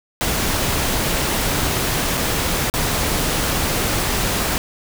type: noise with dropouts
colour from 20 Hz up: pink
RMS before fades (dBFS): -20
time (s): 0.21-4.58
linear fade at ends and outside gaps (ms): 0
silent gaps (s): 2.172-2.177 / 2.699-2.739
effects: none